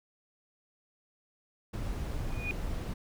brown noise, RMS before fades -35 dBFS, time 1.73-2.94 s, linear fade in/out 10 ms
sine tone with exponential growth, 2460 Hz, D#7, 20 cents flat, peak -29 dBFS, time 2.22-2.51 s, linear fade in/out 0 ms, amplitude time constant 61 ms
effects none

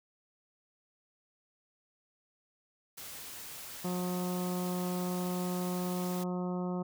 white noise, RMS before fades -45 dBFS, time 2.97-6.24 s, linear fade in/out 10 ms
harmonic tone, 180 Hz, F#3, 47 cents flat, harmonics 1 / 2 / 3 / 4 / 5 / 6 / 7, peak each -33 / -39 / -43 / -45 / -47 / -49 / -50 dBFS, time 3.84-6.83 s, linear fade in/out 10 ms
effects none

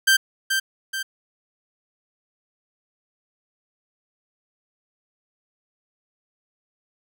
sawtooth tone with echo, 1568 Hz, G6, in tune, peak -10 dBFS, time 0.07-0.17 s, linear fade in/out 10 ms, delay 430 ms, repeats 2, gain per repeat -6 dB, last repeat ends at 1.03 s, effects none

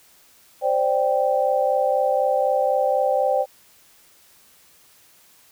sine chord, C suspended second, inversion none, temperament equal, 523.3 / 587.3 / 784 Hz, C5 / D5 / G5, 0 / 0 / 0 cents, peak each -21 / -22 / -22 dBFS, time 0.61-3.46 s, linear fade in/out 50 ms, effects white hiss -54 dBFS RMS until 5.51 s

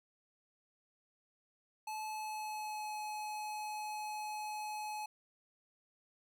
square tone with pitch glide, 863 to 849.6 Hz, A5 to G#5, -34 to +39 cents, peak -40 dBFS, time 1.87-5.06 s, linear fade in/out 5 ms, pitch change -27 cents, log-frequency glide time 2.07-2.94 s, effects none

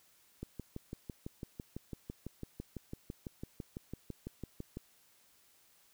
click train, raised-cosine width 3 ms, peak -28 dBFS, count 27, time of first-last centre 0.43-4.771 s, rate 5.99 Hz, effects white hiss -67 dBFS RMS until 5.93 s

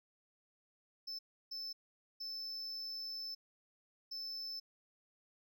triangle tone bursts at uneven times, 5270 Hz, E8, 1 cent flat, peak -40 dBFS, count 4, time 1.07-1.19 / 1.51-1.73 / 2.2-3.35 / 4.11-4.6 s, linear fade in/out 10 ms, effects none

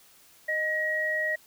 sine tone pair together, 619 / 1899.4 Hz, D#5 / A#6, -9 / +32 cents, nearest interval octave + perfect fifth, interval 1941 cents, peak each -32 / -26 dBFS, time 0.48-1.36 s, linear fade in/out 10 ms, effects white hiss -57 dBFS RMS until 1.46 s

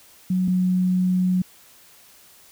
sine tone pair in turn, 184.2 / 183.14 Hz, F#3 / F#3, -7 / -17 cents, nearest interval unison, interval 10 cents, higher first, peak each -18 / -17 dBFS, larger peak second, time 0.3-0.48 / 0.48-1.42 s, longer second, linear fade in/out 5 ms, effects white hiss -51 dBFS RMS until 2.51 s

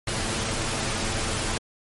pink noise with comb filter, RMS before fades -27 dBFS, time 0.07-1.58 s, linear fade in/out 5 ms, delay 9 ms, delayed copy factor +0.65, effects MP3 48 kbps

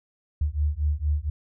sine beating tone pair, 72.4 / 76.7 Hz, D2 / D#2, -24 / -24 cents, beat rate 4.3 Hz, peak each -25 dBFS, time 0.41-1.3 s, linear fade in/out 5 ms, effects none

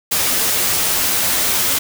white noise with comb filter, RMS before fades -17 dBFS, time 0.11-1.79 s, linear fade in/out 10 ms, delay 11 ms, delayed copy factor +0.5, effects none

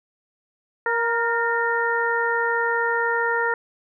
harmonic tone with a mistuned harmonic, 467.6 Hz, A#4, 5 cents sharp, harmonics 1 / 2 / 3 / 4, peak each -25 / -25 / -25 / -25 dBFS, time 0.86-3.54 s, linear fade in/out 2 ms, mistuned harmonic 4, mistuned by -37 cents, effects none

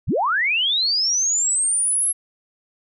sine linear sweep, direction up, 32.7 to 11175 Hz, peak -17 dBFS, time 0.07-2.13 s, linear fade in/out 20 ms, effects none

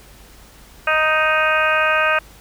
harmonic tone, 311.6 Hz, D#4, 3 cents sharp, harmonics 2 / 3 / 4 / 5 / 6 / 7 / 8 / 9, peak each -21 / -27 / -20 / -19 / -27 / -31 / -21 / -29 dBFS, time 0.87-2.19 s, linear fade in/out 5 ms, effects added 51 Hz sine -46 dBFS peak until 2.4 s + pink hiss -46 dBFS RMS until 2.4 s

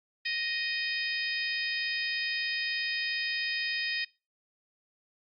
harmonic tone, 622.3 Hz, D#5, in tune, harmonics 3 / 4 / 5 / 6 / 7 / 8, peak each -34 / -34 / -41 / -40 / -42 / -36 dBFS, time 0.25-4.05 s, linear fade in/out 10 ms, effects noise-tail reverb RT60 0.3 s tail -24 dB re dry + Opus 48 kbps

